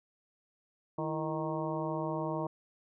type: harmonic tone with a mistuned harmonic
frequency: 155.56 Hz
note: D#3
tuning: in tune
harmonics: 1 / 2 / 3 / 4 / 5 / 6 / 7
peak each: -38 / -37 / -41 / -38 / -45 / -40 / -43 dBFS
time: 0.98-2.47 s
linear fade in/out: 5 ms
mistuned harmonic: 2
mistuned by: +94 cents
effects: none